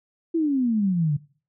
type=exponential sweep; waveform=sine; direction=down; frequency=340 to 140.7 Hz; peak=-19 dBFS; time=0.34-1.17 s; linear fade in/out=10 ms; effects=noise-tail reverb RT60 0.4 s tail -20 dB re dry